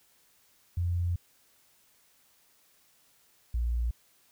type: tone pair in turn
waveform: sine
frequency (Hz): 87.31 / 58.8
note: F2 / A#1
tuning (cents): 0 / +16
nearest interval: perfect fifth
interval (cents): 684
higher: first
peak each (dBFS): -26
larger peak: neither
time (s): 0.77-1.16 / 3.54-3.91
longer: first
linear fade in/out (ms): 5
effects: white hiss -65 dBFS RMS until 4.31 s